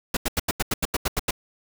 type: noise bursts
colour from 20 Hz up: pink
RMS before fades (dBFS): -23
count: 11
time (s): 0.14-1.309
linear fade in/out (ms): 5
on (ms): 29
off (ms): 85
effects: none